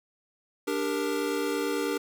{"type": "chord", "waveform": "square", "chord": "G minor", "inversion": "second", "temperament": "equal with one note detuned", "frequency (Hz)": [293.7, 397, 466.2], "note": ["D4", "G4", "Bb4"], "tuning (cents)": [0, 22, 0], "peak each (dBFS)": -32, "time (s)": [0.67, 1.98], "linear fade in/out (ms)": 10, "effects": []}